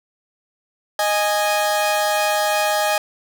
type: tone pair together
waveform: sawtooth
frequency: 620.3 / 828 Hz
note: D#5 / G#5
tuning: -5 / -5 cents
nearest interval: perfect fourth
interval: 500 cents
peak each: -16 dBFS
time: 0.99-2.98 s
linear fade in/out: 2 ms
effects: none